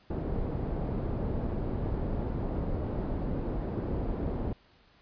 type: low-pass noise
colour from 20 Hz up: pink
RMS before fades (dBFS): -32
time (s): 0.1-4.53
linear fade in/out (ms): 5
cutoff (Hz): 520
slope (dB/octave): 12
effects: pink hiss -62 dBFS RMS until 5.01 s + resampled to 11025 Hz